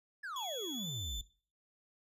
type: exponential sweep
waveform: triangle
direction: down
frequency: 1760 to 46.25 Hz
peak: -38 dBFS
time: 0.23-1.22 s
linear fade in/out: 10 ms
type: tone with pitch glide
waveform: 35% pulse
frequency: 3358 to 3529 Hz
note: G#7 to A7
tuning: +18 to +4 cents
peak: -38 dBFS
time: 0.36-1.21 s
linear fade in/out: 2 ms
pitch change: +86 cents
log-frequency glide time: 0.74-0.89 s
effects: noise-tail reverb RT60 0.4 s tail -17 dB re dry + resampled to 32000 Hz